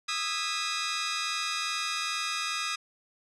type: chord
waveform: 15% pulse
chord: E major seventh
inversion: third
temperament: just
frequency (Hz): 1236.1 / 1318.5 / 1648.1 / 1977.8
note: D#6 / E6 / G#6 / B6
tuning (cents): -12 / 0 / -14 / +2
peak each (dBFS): -26 / -30 / -32 / -32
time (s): 0.08-2.76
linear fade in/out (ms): 10
effects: resampled to 22050 Hz